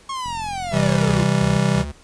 45% pulse linear sweep, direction down, 1096 to 331.9 Hz, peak -25 dBFS, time 0.09-1.23 s, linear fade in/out 5 ms
click train, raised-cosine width 5 ms, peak -25 dBFS, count 35, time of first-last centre 0.26-1.034 s, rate 43.9 Hz
square chord, C major, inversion none, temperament just, 130.81 / 163.52 / 196.22 Hz, C3 / E3 / G3, 0 / -14 / +2 cents, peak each -21 dBFS, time 0.71-1.85 s, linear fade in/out 50 ms
square tone bursts, 72.7 Hz, D2, 17 cents flat, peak -28 dBFS, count 3, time 1.07-1.92 s, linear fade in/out 10 ms, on 170 ms, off 170 ms
effects pink hiss -50 dBFS RMS until 2.03 s + resampled to 22050 Hz

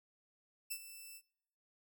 5% pulse tone with ADSR envelope, 2649 Hz, E7, 8 cents sharp, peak -28 dBFS, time 0.7-1.22 s, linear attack 14 ms, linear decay 64 ms, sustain -13 dB, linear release 61 ms, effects noise-tail reverb RT60 0.8 s tail -24 dB re dry

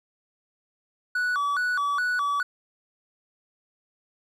triangle tone with vibrato, 1300 Hz, E6, 24 cents flat, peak -21 dBFS, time 1.15-2.43 s, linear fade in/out 5 ms, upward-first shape square, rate 2.4 Hz, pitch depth 220 cents each way, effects none

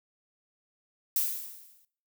violet noise with exponential decay, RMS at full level -25 dBFS, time 1.16-1.85 s, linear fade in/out 2 ms, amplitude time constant 150 ms, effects noise-tail reverb RT60 0.5 s tail -19 dB re dry

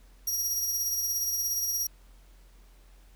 25% pulse tone with tremolo, 5690 Hz, F8, 31 cents sharp, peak -21 dBFS, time 0.27-1.87 s, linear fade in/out 5 ms, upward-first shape sine, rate 17 Hz, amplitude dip 35%, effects added 44 Hz sine -52 dBFS peak until 3.15 s + pink hiss -63 dBFS RMS until 3.15 s

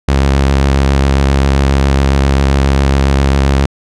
sawtooth tone with vibrato, 68.4 Hz, C#2, 23 cents flat, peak -4 dBFS, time 0.08-3.66 s, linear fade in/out 5 ms, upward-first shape sine, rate 7.4 Hz, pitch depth 23 cents each way, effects low-pass 7000 Hz 12 dB/octave

